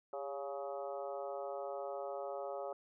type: harmonic tone with a mistuned harmonic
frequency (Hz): 140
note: C#3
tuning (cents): +18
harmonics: 3 / 4 / 5 / 6 / 7 / 8 / 9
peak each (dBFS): -46 / -42 / -46 / -49 / -58 / -55 / -52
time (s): 0.13-2.73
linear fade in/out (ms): 2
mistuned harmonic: 3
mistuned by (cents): -58
effects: none